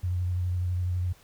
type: tone with vibrato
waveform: sine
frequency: 90 Hz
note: F#2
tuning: 47 cents flat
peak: -25 dBFS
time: 0.03-1.13 s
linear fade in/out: 10 ms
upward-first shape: triangle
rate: 12 Hz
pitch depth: 29 cents each way
effects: pink hiss -57 dBFS RMS until 1.23 s